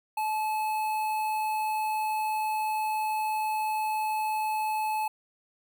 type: tone with notch filter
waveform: square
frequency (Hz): 863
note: A5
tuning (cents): -34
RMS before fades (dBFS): -29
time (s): 0.17-5.08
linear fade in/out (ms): 5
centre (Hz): 5700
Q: 0.66
effects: none